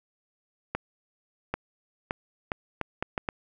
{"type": "accelerating click train", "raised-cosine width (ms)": 0.5, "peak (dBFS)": -13, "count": 8, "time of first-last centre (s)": [0.75, 3.288], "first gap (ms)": 790, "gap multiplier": 0.72, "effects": []}